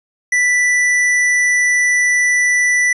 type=tone with tanh clipping; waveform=sine; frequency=1975.5 Hz; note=B6; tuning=in tune; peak=-13 dBFS; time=0.32-2.93 s; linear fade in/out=5 ms; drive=15 dB; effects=resampled to 24000 Hz